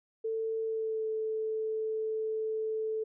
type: tone with pitch glide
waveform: sine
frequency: 445.7 to 438.3 Hz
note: A4 to A4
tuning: +22 to -7 cents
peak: -30 dBFS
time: 0.24-3.04 s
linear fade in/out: 10 ms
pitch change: -29 cents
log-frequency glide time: 0.63-1.08 s
effects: none